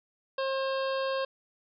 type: harmonic tone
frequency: 535 Hz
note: C5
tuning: 38 cents sharp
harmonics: 1 / 2 / 3 / 5 / 6 / 7 / 8 / 9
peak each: -29 / -35 / -39 / -43 / -45 / -46 / -47 / -48 dBFS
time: 0.38-1.25 s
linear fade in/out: 5 ms
effects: none